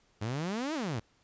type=exponential two-way sweep; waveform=sawtooth; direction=up then down; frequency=100.4 to 332.3 to 100.4 Hz; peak=-28 dBFS; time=0.21-1 s; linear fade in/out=10 ms; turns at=0.74 s; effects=pink hiss -68 dBFS RMS until 1.23 s + resampled to 16000 Hz